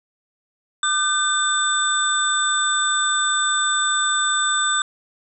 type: tone cluster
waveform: sine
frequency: 1204 / 1529 / 3571 / 7850 Hz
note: D6 / G6 / A7 / B8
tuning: +43 / -44 / +25 / -11 cents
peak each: -23 dBFS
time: 0.83-4.82 s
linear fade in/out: 2 ms
effects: none